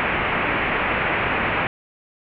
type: low-pass noise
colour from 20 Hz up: white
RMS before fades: -22 dBFS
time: 0-1.67 s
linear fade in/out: 0 ms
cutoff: 2600 Hz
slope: 48 dB/octave
effects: none